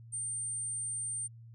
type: tone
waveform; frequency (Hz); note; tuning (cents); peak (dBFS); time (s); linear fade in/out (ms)
sine; 8860; C#9; -2; -34; 0.12-1.28; 20
effects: added 115 Hz sine -49 dBFS peak until 1.54 s